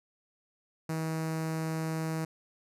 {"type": "tone with notch filter", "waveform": "sawtooth", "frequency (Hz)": 160.2, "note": "E3", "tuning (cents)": -49, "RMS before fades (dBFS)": -33, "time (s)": [0.89, 2.25], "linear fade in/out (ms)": 5, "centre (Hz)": 3300, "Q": 1.5, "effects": ["resampled to 32000 Hz"]}